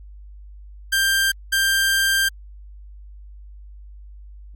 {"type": "tone bursts at uneven times", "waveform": "sawtooth", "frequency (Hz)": 1583, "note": "G6", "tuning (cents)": 17, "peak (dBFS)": -13, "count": 2, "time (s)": [[0.92, 1.32], [1.52, 2.29]], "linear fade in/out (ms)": 10, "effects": ["added 50 Hz sine -38 dBFS peak until 4.55 s", "Opus 48 kbps"]}